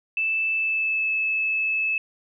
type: tone with pitch glide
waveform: sine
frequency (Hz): 2637 to 2607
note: E7 to E7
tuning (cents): 0 to -20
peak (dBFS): -21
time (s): 0.17-1.98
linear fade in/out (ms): 2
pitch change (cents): -20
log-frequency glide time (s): 0.53-1.1
effects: none